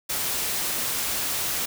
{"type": "noise", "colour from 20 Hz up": "white", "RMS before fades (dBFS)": -27, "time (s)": [0.09, 1.66], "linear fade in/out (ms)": 10, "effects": []}